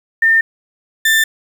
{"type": "tone pair in turn", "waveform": ["sine", "35% pulse"], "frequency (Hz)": [1809, 1781], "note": ["A6", "A6"], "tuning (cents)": [48, 21], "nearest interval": "unison", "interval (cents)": 27, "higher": "first", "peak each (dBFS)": -8, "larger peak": "neither", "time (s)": [[0.22, 0.41], [1.05, 1.24]], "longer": "neither", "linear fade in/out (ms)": 5, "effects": ["7-bit"]}